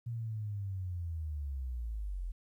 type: linear sweep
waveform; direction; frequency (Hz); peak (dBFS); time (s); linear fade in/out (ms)
sine; down; 118.9 to 41.2; -35; 0.06-2.32; 10
effects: 12-bit